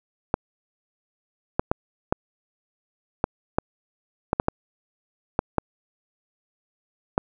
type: clicks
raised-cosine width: 1 ms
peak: -5 dBFS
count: 12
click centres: 0.341 / 1.595 / 1.715 / 2.125 / 3.241 / 3.585 / 4.331 / 4.399 / 4.484 / 5.391 / 5.583 / 7.179 s
effects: none